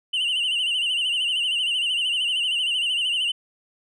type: tone with vibrato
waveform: sine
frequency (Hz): 2910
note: F#7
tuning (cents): -29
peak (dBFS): -18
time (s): 0.13-3.32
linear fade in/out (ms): 10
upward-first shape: sine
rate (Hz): 13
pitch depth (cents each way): 94
effects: tanh soft clip ceiling -20 dBFS